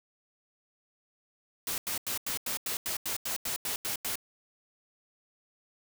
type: noise bursts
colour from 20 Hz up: white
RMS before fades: -33 dBFS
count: 13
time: 1.67-4.156 s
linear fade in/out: 2 ms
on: 110 ms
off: 88 ms
effects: none